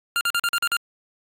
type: tone bursts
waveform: 25% pulse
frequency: 1396.9 Hz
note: F6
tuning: in tune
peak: -16 dBFS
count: 7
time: 0.16-0.767 s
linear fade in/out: 0 ms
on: 49 ms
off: 44 ms
effects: AAC 48 kbps